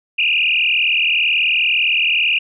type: tone with frequency modulation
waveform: sine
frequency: 2637 Hz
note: E7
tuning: in tune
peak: -13 dBFS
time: 0.18-2.39 s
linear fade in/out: 10 ms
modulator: 39 Hz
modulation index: 6.1
effects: none